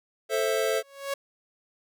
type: chord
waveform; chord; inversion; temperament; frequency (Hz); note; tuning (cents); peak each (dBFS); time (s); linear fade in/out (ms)
square; A minor; none; equal with one note detuned; 440 / 528.7 / 659.3; A4 / C5 / E5; 0 / +18 / 0; -28 / -29 / -30; 0.29-0.83; 50
type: tone with exponential growth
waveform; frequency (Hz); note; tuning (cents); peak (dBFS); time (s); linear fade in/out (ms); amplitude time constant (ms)
sawtooth; 554.4; C#5; 0; -22; 0.77-1.14; 5; 79
effects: none